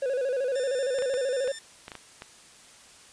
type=tone with vibrato; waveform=triangle; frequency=523.3 Hz; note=C5; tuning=in tune; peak=-23 dBFS; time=0.02-1.52 s; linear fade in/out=5 ms; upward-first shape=square; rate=13 Hz; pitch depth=86 cents each way
type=tone with tremolo; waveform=10% pulse; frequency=1791 Hz; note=A6; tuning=30 cents sharp; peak=-29 dBFS; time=0.55-1.59 s; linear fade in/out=5 ms; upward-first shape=sine; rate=5.1 Hz; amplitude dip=30%
type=clicks; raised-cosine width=0.3 ms; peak=-23 dBFS; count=8; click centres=0.988 / 1.023 / 1.141 / 1.476 / 1.881 / 1.918 / 1.953 / 2.221 s
effects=white hiss -52 dBFS RMS until 3.12 s + resampled to 22050 Hz

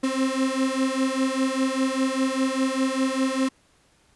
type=beating tone pair; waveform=35% pulse; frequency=261.6 / 266.6 Hz; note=C4 / C4; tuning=0 / +33 cents; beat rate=5 Hz; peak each=-23 dBFS; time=0.03-3.49 s; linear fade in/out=10 ms; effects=pink hiss -61 dBFS RMS until 4.15 s + resampled to 24000 Hz

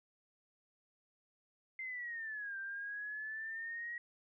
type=linear two-way sweep; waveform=sine; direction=down then up; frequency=2093 to 1568 to 1908 Hz; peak=-40 dBFS; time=1.79-3.98 s; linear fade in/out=2 ms; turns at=2.58 s; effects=none

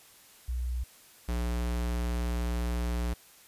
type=tone pair in turn; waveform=sine / square; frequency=61.5 / 59.54 Hz; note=B1 / A#1; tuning=-7 / +37 cents; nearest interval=minor second; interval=56 cents; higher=first; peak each=-29 / -29 dBFS; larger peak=neither; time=0.48-0.84 / 1.28-3.14 s; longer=second; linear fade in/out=10 ms; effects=white hiss -56 dBFS RMS until 3.47 s + resampled to 32000 Hz

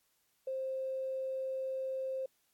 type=tone with tanh clipping; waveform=triangle; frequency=527 Hz; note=C5; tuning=12 cents sharp; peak=-34 dBFS; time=0.47-2.26 s; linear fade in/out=5 ms; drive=3 dB; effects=white hiss -75 dBFS RMS until 2.53 s + AAC 64 kbps

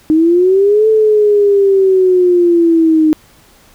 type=linear two-way sweep; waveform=sine; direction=up then down; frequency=307.4 to 440 to 307.4 Hz; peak=-6 dBFS; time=0.1-3.13 s; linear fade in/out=0 ms; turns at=0.88 s; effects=pink hiss -46 dBFS RMS until 3.74 s

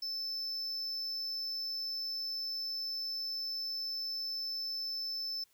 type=tone; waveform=triangle; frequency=5274 Hz; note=E8; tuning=in tune; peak=-34 dBFS; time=0.02-5.44 s; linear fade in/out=5 ms; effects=white hiss -70 dBFS RMS until 5.53 s

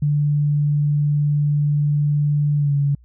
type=tone with pitch glide; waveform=sine; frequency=146.83 to 142.07 Hz; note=D3 to C#3; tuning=0 to +43 cents; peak=-15 dBFS; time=0.02-2.95 s; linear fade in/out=5 ms; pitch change=-57 cents; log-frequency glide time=2.57-2.73 s; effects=added 60 Hz sine -46 dBFS peak until 3.04 s

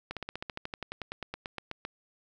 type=slowing click train; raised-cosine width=0.3 ms; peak=-20 dBFS; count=20; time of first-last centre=0.11-1.851 s; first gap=57 ms; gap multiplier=1.05; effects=none

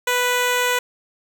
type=tone; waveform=10% pulse; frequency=493.9 Hz; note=B4; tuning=in tune; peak=-9 dBFS; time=0.07-0.79 s; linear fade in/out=5 ms; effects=none

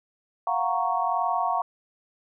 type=chord; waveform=sine; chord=Gb major seventh; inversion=third; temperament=equal; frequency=698.5 / 740 / 932.3 / 1108.7 Hz; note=F5 / Gb5 / Bb5 / Db6; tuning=0 / 0 / 0 / 0 cents; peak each=-28 dBFS; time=0.47-1.62 s; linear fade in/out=2 ms; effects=none

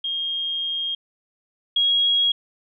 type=tone pair in turn; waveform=sine; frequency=3234 / 3298 Hz; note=G#7 / G#7; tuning=-47 / -13 cents; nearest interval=unison; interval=34 cents; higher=second; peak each=-23 / -16 dBFS; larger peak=second; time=0.04-0.95 / 1.76-2.32 s; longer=first; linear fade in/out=5 ms; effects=none

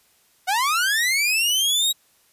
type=linear sweep; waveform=sawtooth; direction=up; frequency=712 to 3845 Hz; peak=-15 dBFS; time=0.47-1.93 s; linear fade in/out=20 ms; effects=white hiss -60 dBFS RMS until 2.32 s + resampled to 32000 Hz

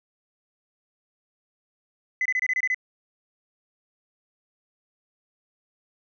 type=tone bursts; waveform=sine; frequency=2018 Hz; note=B6; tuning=37 cents sharp; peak=-20 dBFS; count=8; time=2.21-2.745 s; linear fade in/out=2 ms; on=45 ms; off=25 ms; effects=tanh soft clip ceiling -17 dBFS

